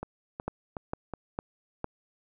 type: two click trains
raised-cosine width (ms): 1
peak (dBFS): -21 / -17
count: 4 / 4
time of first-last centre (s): 0.03-1.137 / 0.48-1.844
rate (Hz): 2.71 / 2.2
effects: none